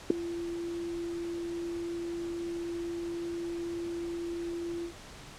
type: tone with ADSR envelope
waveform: sine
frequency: 341.2 Hz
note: F4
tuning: 40 cents flat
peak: -13 dBFS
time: 0.1-4.93 s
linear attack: 5 ms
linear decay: 3 ms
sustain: -20 dB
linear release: 94 ms
effects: pink hiss -48 dBFS RMS until 5.38 s + low-pass 8000 Hz 12 dB/octave